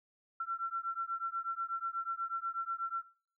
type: beating tone pair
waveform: sine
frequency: 1350 / 1358.2 Hz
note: E6 / F6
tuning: +41 / -49 cents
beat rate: 8.2 Hz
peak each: -38 / -38 dBFS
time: 0.4-3.03 s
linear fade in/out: 5 ms
effects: noise-tail reverb RT60 0.5 s tail -20 dB re dry